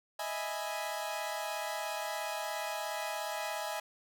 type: chord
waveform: sawtooth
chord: E major seventh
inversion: third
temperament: equal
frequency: 622.3 / 659.3 / 830.6 / 987.8 Hz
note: D#5 / E5 / G#5 / B5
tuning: 0 / 0 / 0 / 0 cents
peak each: -37 / -38 / -35 / -40 dBFS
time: 0.19-3.8 s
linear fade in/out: 5 ms
effects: none